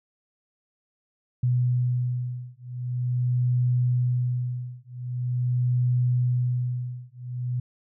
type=beating tone pair; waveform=sine; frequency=123.7 / 124.14 Hz; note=B2 / B2; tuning=+3 / +9 cents; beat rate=0.44 Hz; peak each=-25 / -25 dBFS; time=1.43-7.6 s; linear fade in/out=5 ms; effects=none